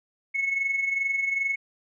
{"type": "tone with amplitude modulation", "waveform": "sine", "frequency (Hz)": 2195, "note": "C#7", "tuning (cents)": -18, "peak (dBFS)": -20, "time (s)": [0.34, 1.56], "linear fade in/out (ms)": 20, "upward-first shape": "sine", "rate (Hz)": 22.5, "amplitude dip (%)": 60, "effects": ["tanh soft clip ceiling -18 dBFS"]}